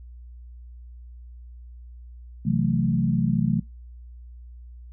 sine chord, F# half-diminished seventh, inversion second, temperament equal, 130.81 / 164.81 / 185 / 220 Hz, C3 / E3 / F#3 / A3, 0 / 0 / 0 / 0 cents, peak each -25 dBFS, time 2.45-3.6 s, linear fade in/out 10 ms, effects noise-tail reverb RT60 0.2 s tail -24 dB re dry + added 60 Hz sine -40 dBFS peak until 4.92 s

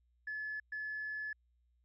sine tone bursts at uneven times, 1719 Hz, A6, 41 cents flat, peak -37 dBFS, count 2, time 0.27-0.6 / 0.72-1.33 s, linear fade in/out 5 ms, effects tanh soft clip ceiling -33 dBFS + added 60 Hz sine -70 dBFS peak until 1.84 s

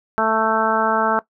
harmonic tone, 221.1 Hz, A3, 9 cents sharp, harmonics 1 / 2 / 3 / 4 / 5 / 6 / 7, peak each -26 / -24 / -22 / -21 / -25 / -21 / -26 dBFS, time 0.18-1.19 s, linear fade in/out 0 ms, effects noise-tail reverb RT60 0.1 s tail -18 dB re dry

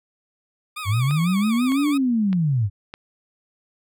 20% pulse tone with vibrato, 1175 Hz, D6, 1 cent sharp, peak -24 dBFS, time 0.76-1.98 s, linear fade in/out 10 ms, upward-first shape sine, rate 6 Hz, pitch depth 130 cents each way
sine linear two-way sweep, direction up then down, 92.6 to 298.4 to 92.6 Hz, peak -17 dBFS, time 0.85-2.7 s, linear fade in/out 50 ms, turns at 1.88 s
click train, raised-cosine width 0.3 ms, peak -19 dBFS, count 4, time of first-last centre 1.11-2.939 s, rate 1.64 Hz
effects none

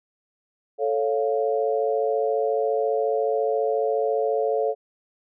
sine chord, A augmented, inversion none, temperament equal, 440 / 554.4 / 698.5 Hz, A4 / C#5 / E#5, 0 / 0 / 0 cents, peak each -23 / -25 / -27 dBFS, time 0.78-4.75 s, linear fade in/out 50 ms, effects none

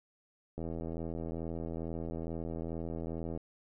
click train, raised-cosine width 2 ms, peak -26 dBFS, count 231, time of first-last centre 0.58-3.375 s, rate 82.3 Hz, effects none

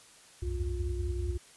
sine tone cluster, 63 / 78.8 / 83.5 / 93.8 / 354.2 Hz, B1 / D#2 / E2 / F#2 / F4, +35 / +23 / +23 / +24 / +24 cents, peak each -32 / -40 / -39 / -39 / -39 dBFS, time 0.42-1.38 s, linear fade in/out 10 ms, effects white hiss -56 dBFS RMS until 1.56 s + resampled to 24000 Hz

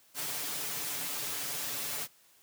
white noise with comb filter, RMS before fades -36 dBFS, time 0.14-2.08 s, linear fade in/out 50 ms, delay 6.9 ms, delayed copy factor +0.95, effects white hiss -63 dBFS RMS until 2.42 s + high-pass 80 Hz 12 dB/octave

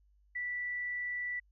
sine tone, 1965 Hz, B6, 9 cents flat, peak -34 dBFS, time 0.35-1.4 s, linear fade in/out 10 ms, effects added 50 Hz sine -64 dBFS peak until 1.51 s

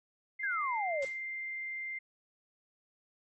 sine tone, 2093 Hz, C7, in tune, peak -36 dBFS, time 0.39-1.99 s, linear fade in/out 10 ms
sine exponential sweep, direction down, 1699 to 527 Hz, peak -31 dBFS, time 0.43-1.05 s, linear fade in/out 5 ms
white noise with exponential decay, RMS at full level -43 dBFS, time 1.02-1.25 s, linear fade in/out 5 ms, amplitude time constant 49 ms
effects MP3 32 kbps

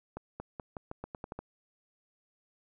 accelerating click train, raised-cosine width 1 ms, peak -25 dBFS, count 10, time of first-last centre 0.17-1.39 s, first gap 230 ms, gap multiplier 0.86, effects none

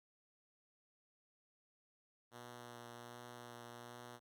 5% pulse tone with vibrato, 120 Hz, B2, 49 cents flat, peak -40 dBFS, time 2.31-4.2 s, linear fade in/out 50 ms, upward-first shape triangle, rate 1.3 Hz, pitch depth 16 cents each way, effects none

